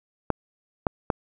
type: clicks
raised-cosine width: 1 ms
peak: -7 dBFS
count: 3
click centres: 0.303 / 0.868 / 1.102 s
effects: none